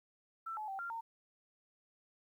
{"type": "tone with pitch steps", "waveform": "sine", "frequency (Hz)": [1334, 857, 776, 1387, 913], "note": ["E6", "A5", "G5", "F6", "A#5"], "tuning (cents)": [20, -46, -18, -12, -36], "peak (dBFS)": -39, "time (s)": [0.46, 1.01], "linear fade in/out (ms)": 10, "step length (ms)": 110, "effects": ["12-bit"]}